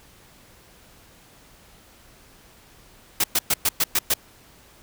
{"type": "noise bursts", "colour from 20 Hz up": "white", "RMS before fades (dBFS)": -20, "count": 7, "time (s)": [3.2, 4.14], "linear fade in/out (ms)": 5, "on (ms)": 40, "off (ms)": 110, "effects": ["pink hiss -52 dBFS RMS until 4.82 s"]}